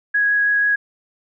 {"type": "tone with vibrato", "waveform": "sine", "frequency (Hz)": 1661.2, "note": "G#6", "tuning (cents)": 0, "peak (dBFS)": -14, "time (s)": [0.14, 0.76], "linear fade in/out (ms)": 10, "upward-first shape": "triangle", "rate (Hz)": 6.2, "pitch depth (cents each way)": 8, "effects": []}